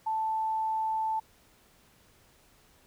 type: tone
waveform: sine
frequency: 880 Hz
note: A5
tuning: in tune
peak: -27 dBFS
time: 0.06-1.2 s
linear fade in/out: 10 ms
effects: pink hiss -62 dBFS RMS until 2.86 s